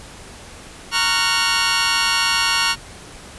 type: chord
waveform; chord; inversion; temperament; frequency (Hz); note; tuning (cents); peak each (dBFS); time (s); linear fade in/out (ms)
15% pulse; Gb major seventh; first; just; 925 / 1110 / 1387.5 / 1480; Bb5 / Db6 / F6 / Gb6; -14 / +2 / -12 / 0; -16; 0.91-2.76; 50
effects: pink hiss -39 dBFS RMS until 3.38 s + resampled to 24000 Hz